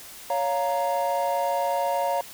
triangle chord, Bb minor, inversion first, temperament just, 559.4 / 699.2 / 932.3 Hz, Db5 / F5 / Bb5, +16 / +2 / 0 cents, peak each -25 dBFS, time 0.3-2.21 s, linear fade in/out 2 ms, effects white hiss -43 dBFS RMS until 2.33 s

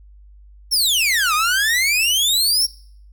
sawtooth exponential two-way sweep, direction down then up, 5630 to 1200 to 5630 Hz, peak -12 dBFS, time 0.71-2.67 s, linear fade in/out 20 ms, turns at 1.34 s, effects noise-tail reverb RT60 0.6 s tail -22 dB re dry + added 50 Hz sine -42 dBFS peak until 3.12 s

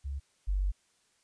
sine tone pair in turn, 69.3 / 47.97 Hz, C#2 / G1, 0 / -37 cents, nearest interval tritone, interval 637 cents, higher first, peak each -33 / -26 dBFS, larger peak second, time 0.04-0.2 / 0.47-0.72 s, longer second, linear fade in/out 20 ms, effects white hiss -70 dBFS RMS until 1.23 s + resampled to 22050 Hz

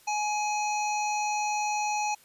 harmonic tone, 840 Hz, G#5, 19 cents sharp, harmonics 1 / 3 / 5 / 7 / 8, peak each -27 / -34 / -42 / -38 / -42 dBFS, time 0.07-2.15 s, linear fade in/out 10 ms, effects white hiss -58 dBFS RMS until 2.24 s + resampled to 32000 Hz

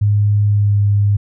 sine tone with pitch glide, 103.4 to 101.98 Hz, G#2 to G#2, -7 to -31 cents, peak -10 dBFS, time 0.01-1.17 s, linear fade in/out 10 ms, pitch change -24 cents, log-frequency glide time 0.47-0.78 s, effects none

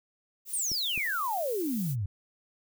violet noise, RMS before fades -40 dBFS, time 0.45-1.96 s, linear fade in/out 50 ms
sine exponential sweep, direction down, 9640 to 90.7 Hz, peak -28 dBFS, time 0.53-2.06 s, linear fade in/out 5 ms
clicks, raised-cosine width 3 ms, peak -28 dBFS, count 2, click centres 0.717 / 0.977 s
effects none

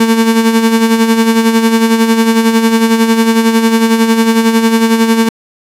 35% pulse tone with tremolo, 226.3 Hz, A3, 49 cents sharp, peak -3 dBFS, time 0-5.29 s, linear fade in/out 5 ms, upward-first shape sine, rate 11 Hz, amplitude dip 55%, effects resampled to 32000 Hz + 7-bit

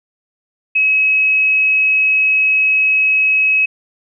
sine tone, 2560 Hz, D#7, 49 cents sharp, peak -10 dBFS, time 0.75-3.66 s, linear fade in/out 10 ms, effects none

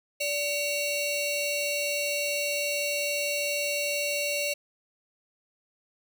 sawtooth ring-modulated tone, 1661.2 Hz, G#6, in tune, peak -20 dBFS, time 0.2-4.54 s, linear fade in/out 10 ms, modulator 1080 Hz, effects none

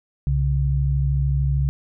sine tone pair together, 65.41 / 138.6 Hz, C2 / C#3, 0 / 0 cents, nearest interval octave + minor second, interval 1300 cents, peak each -20 dBFS, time 0.27-1.69 s, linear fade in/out 0 ms, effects none

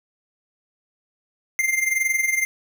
square tone with amplitude modulation, 2097 Hz, C7, 3 cents sharp, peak -17 dBFS, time 1.59-2.45 s, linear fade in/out 0 ms, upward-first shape sine, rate 21.7 Hz, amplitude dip 70%, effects none

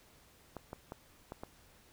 clicks, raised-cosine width 1 ms, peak -28 dBFS, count 5, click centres 0.567 / 0.731 / 0.921 / 1.321 / 1.435 s, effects pink hiss -63 dBFS RMS until 1.92 s

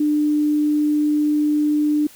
sine tone, 298.7 Hz, D4, 29 cents sharp, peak -15 dBFS, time 0-2.07 s, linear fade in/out 5 ms, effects white hiss -46 dBFS RMS until 2.15 s

